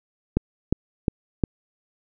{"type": "click train", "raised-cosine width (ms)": 3, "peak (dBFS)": -6, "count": 4, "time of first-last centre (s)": [0.37, 1.438], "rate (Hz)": 2.81, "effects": []}